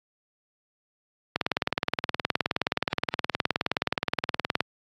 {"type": "click train", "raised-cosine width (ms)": 0.3, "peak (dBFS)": -7, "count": 63, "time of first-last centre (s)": [1.36, 4.606], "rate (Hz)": 19.1, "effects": ["high-pass 100 Hz 12 dB/octave", "AAC 32 kbps"]}